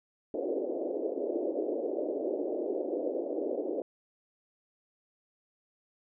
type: band-pass noise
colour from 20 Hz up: pink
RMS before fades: -33 dBFS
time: 0.34-3.82 s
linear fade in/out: 2 ms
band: 300 to 600 Hz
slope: 48 dB/octave
effects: none